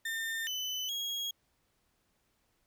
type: tone with pitch steps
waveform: 35% pulse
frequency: 1807 / 3014 / 3296 Hz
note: A6 / F#7 / G#7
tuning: +46 / +31 / -14 cents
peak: -32 dBFS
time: 0.05-1.31 s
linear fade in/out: 5 ms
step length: 420 ms
effects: pink hiss -75 dBFS RMS until 2.66 s